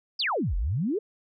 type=exponential two-way sweep; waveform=sine; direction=down then up; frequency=5274 to 40.69 to 461.8 Hz; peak=-24 dBFS; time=0.19-0.99 s; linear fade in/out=10 ms; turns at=0.56 s; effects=none